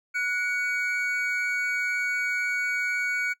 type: tone pair together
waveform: triangle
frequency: 1470 / 2251 Hz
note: F#6 / C#7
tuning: -12 / +26 cents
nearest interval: perfect fifth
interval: 738 cents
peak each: -26 dBFS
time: 0.14-3.34 s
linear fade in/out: 20 ms
effects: noise-tail reverb RT60 0.1 s tail -20 dB re dry